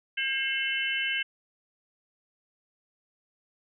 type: harmonic tone with a mistuned harmonic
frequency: 536 Hz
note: C5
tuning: 42 cents sharp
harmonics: 3 / 4 / 5 / 6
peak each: -32 / -32 / -32 / -32 dBFS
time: 0.17-1.23 s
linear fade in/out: 10 ms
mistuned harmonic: 6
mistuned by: -110 cents
effects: none